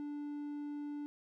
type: tone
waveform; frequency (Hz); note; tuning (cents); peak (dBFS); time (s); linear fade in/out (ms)
triangle; 292.3; D4; -8; -37; 0-1.06; 0
effects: none